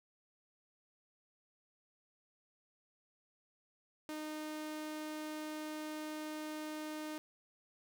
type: tone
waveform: sawtooth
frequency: 307.2 Hz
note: D#4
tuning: 22 cents flat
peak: -37 dBFS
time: 4.09-7.18 s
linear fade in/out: 0 ms
effects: none